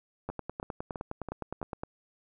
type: two click trains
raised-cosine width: 1 ms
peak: -23 / -21 dBFS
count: 5 / 16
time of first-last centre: 0.3-1.616 / 0.29-1.835 s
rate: 3.04 / 9.71 Hz
effects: none